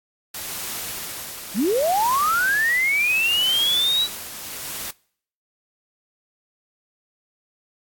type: noise with tremolo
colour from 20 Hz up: white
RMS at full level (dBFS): -29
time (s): 0.34-4.91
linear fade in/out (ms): 5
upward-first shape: triangle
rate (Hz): 0.69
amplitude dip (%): 55
type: linear sweep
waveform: sine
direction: up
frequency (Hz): 164.81 to 3951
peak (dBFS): -17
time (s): 1.54-4.08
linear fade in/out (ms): 50
effects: noise-tail reverb RT60 0.6 s tail -25 dB re dry + AAC 64 kbps